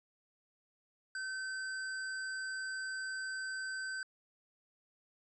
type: tone with sample-and-hold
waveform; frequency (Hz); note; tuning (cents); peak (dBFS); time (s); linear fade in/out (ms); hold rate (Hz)
sine; 1534; G6; -38; -37; 1.15-4.03; 2; 6300
effects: resampled to 22050 Hz